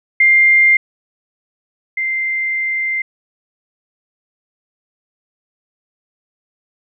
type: tone pair in turn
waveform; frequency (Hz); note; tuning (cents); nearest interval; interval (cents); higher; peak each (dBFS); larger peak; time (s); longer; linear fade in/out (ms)
sine; 2100 / 2088; C7 / C7; +6 / -4; unison; 10; first; -7 / -16; first; 0.2-0.77 / 1.97-3.02; second; 5
effects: none